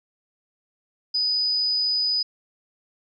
sine tone, 4978 Hz, D#8, in tune, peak -20 dBFS, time 1.14-2.23 s, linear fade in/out 10 ms, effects none

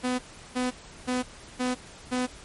sawtooth tone bursts, 251.2 Hz, B3, 30 cents sharp, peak -21 dBFS, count 5, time 0.03-2.27 s, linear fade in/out 20 ms, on 160 ms, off 360 ms, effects pink hiss -47 dBFS RMS until 2.44 s + MP3 48 kbps

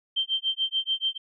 sine tone with tremolo, 3136 Hz, G7, in tune, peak -21 dBFS, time 0.16-1.18 s, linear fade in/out 10 ms, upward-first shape sine, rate 6.9 Hz, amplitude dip 100%, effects none

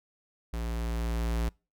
square tone with level ramp, 57.4 Hz, A#1, 26 cents flat, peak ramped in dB -32 to -27 dBFS, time 0.53-1.49 s, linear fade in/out 5 ms, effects noise-tail reverb RT60 0.3 s tail -26 dB re dry

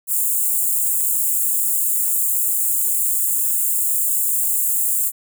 white high-pass noise, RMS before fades -19 dBFS, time 0.07-5.12 s, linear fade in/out 50 ms, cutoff 7100 Hz, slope 96 dB/octave, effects none

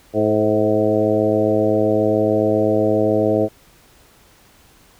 harmonic tone with a mistuned harmonic, 107.4 Hz, A2, 41 cents flat, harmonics 1 / 2 / 3 / 4 / 5 / 6 / 7, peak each -25 / -24 / -20 / -20 / -20 / -21 / -30 dBFS, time 0.13-3.49 s, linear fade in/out 50 ms, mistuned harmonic 5, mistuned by -27 cents, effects pink hiss -51 dBFS RMS until 4.99 s

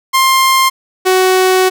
sawtooth tone pair in turn, 1057 / 373 Hz, C6 / F#4, +17 / +14 cents, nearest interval octave + tritone, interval 1803 cents, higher first, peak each -4 dBFS, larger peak neither, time 0.13-0.7 / 1.05-1.7 s, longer second, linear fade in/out 20 ms, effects none

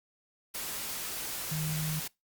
sine tone in noise, 155.56 Hz, D#3, in tune, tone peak -31 dBFS, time 1.51-2 s, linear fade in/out 10 ms, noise white, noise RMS -37 dBFS, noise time 0.54-2.08 s, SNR +3 dB, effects noise-tail reverb RT60 0.2 s tail -23 dB re dry + Opus 48 kbps

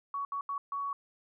sine tone bursts at uneven times, 1122 Hz, C#6, 21 cents sharp, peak -32 dBFS, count 4, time 0.14-0.25 / 0.32-0.41 / 0.49-0.58 / 0.72-0.93 s, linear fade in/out 2 ms, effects none

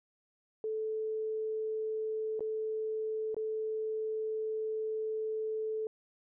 sine tone with dropouts, 436.7 Hz, A4, 13 cents flat, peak -32 dBFS, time 0.64-5.87 s, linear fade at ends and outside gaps 1 ms, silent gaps 2.394-2.406 / 3.345-3.366 s, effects none

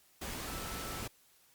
sine tone in noise, 1318.5 Hz, E6, in tune, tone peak -48 dBFS, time 0.47-1.02 s, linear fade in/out 10 ms, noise pink, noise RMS -41 dBFS, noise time 0.21-1.08 s, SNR -10 dB, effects white hiss -66 dBFS RMS until 1.54 s + Opus 48 kbps

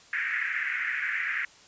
pink band-pass noise, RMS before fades -30 dBFS, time 0.13-1.45 s, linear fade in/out 2 ms, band 1600 to 2200 Hz, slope 48 dB/octave, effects white hiss -54 dBFS RMS until 1.67 s + resampled to 16000 Hz

